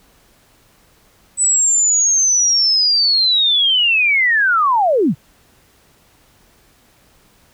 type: linear sweep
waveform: sine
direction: down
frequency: 8030 to 110 Hz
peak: -11 dBFS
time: 1.37-5.15 s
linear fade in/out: 50 ms
effects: pink hiss -53 dBFS RMS until 7.53 s